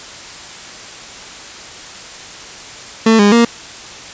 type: tone with pitch steps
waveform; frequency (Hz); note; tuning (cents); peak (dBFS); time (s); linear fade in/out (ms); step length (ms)
30% pulse; 223.7 / 204.4 / 234.2; A3 / G#3 / A#3; +29 / -27 / +8; -4; 3.06-3.45; 5; 130
effects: white hiss -32 dBFS RMS until 4.13 s + resampled to 16000 Hz